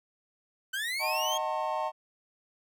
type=linear sweep; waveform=30% pulse; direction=up; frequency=1500 to 3287 Hz; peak=-28 dBFS; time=0.73-1.38 s; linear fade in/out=10 ms
type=chord; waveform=triangle; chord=D# diminished seventh; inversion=none; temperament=just; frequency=622.3 / 746.7 / 896 / 1075.3 Hz; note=D#5 / F#5 / A5 / C6; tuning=0 / +16 / +31 / +47 cents; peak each=-32 / -34 / -31 / -34 dBFS; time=0.99-1.92 s; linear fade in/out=50 ms
effects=none